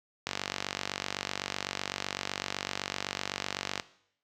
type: click train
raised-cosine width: 0.2 ms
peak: -13 dBFS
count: 170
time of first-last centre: 0.27-3.798 s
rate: 47.9 Hz
effects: noise-tail reverb RT60 0.7 s tail -18 dB re dry + high-pass 80 Hz 12 dB/octave